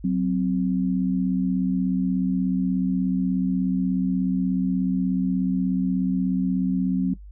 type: tone pair together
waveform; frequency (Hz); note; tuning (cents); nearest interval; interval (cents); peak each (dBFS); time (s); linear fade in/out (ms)
sine; 185 / 261.6; F#3 / C4; 0 / 0; tritone; 600; -21 / -24; 0.04-7.14; 5
effects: noise-tail reverb RT60 0.1 s tail -17 dB re dry + added 50 Hz sine -39 dBFS peak until 7.31 s